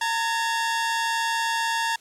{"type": "tone pair together", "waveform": "sawtooth", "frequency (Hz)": [914, 1687], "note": ["A#5", "G#6"], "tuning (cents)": [-34, 27], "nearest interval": "major seventh", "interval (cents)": 1061, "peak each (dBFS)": [-20, -25], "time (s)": [0.01, 1.96], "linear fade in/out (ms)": 5, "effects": ["white hiss -54 dBFS RMS until 2 s", "low-pass 9000 Hz 12 dB/octave"]}